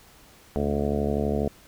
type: harmonic tone with a mistuned harmonic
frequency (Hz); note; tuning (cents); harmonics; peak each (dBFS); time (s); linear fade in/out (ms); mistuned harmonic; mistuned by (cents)
72.2; D2; -29; 1 / 2 / 3 / 4 / 5 / 6 / 7 / 8 / 9 / 10; -30 / -33 / -28 / -34 / -35 / -29 / -35 / -35 / -34 / -38; 0.56-1.48; 0; 1; +79
effects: pink hiss -53 dBFS RMS until 1.67 s